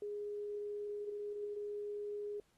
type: tone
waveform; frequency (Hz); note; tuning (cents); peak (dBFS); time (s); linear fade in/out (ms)
sine; 413.4; G#4; -8; -39; 0.02-2.4; 2
effects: pink hiss -75 dBFS RMS until 2.57 s + AAC 32 kbps